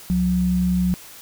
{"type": "tone pair together", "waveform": "sine", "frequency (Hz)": [69.15, 180.7], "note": ["C#2", "F#3"], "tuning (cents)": [-4, -41], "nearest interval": "octave + perfect fourth", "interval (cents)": 1663, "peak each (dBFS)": [-26, -17], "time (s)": [0.1, 0.94], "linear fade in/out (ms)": 0, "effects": ["white hiss -42 dBFS RMS until 1.21 s"]}